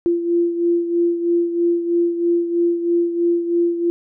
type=beating tone pair; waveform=sine; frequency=342.7 / 345.8 Hz; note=F4 / F4; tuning=-33 / -17 cents; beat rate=3.1 Hz; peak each=-16 / -23 dBFS; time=0.06-3.9 s; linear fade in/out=0 ms; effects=none